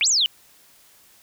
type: exponential two-way sweep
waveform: sine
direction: up then down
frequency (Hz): 2176 to 7902 to 2875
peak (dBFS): -16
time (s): 0.01-0.26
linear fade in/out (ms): 0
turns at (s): 0.08
effects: white hiss -54 dBFS RMS until 1.22 s